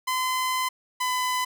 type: tone pair in turn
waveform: sawtooth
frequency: 1024 / 1006.4 Hz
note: C6 / B5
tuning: -38 / +32 cents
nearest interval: unison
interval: 30 cents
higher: first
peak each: -20 dBFS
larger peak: neither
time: 0.07-0.69 / 1-1.45 s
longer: first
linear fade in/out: 10 ms
effects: none